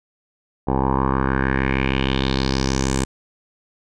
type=tone with low-pass filter sweep; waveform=10% pulse; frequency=66.4 Hz; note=C2; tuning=26 cents sharp; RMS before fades=-20 dBFS; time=0.67-3.05 s; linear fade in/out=10 ms; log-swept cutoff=750 to 8300 Hz; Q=3.7; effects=none